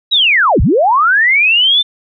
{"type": "linear two-way sweep", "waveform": "sine", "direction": "down then up", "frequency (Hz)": [3951, 35.06, 3605], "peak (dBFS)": -7, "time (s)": [0.11, 1.83], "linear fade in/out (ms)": 20, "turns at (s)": 0.61, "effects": []}